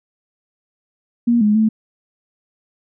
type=tone with pitch steps; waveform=sine; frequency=236.7 / 209.9 / 218.9 Hz; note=A#3 / G#3 / A3; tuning=+27 / +19 / -9 cents; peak=-11 dBFS; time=1.27-1.69 s; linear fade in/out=10 ms; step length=140 ms; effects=none